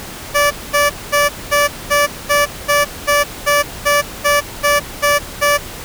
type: tone bursts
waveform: 15% pulse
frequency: 580 Hz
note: D5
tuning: 22 cents flat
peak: -4 dBFS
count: 14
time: 0.34-5.58 s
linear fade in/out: 20 ms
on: 170 ms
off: 220 ms
effects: pink hiss -30 dBFS RMS until 5.84 s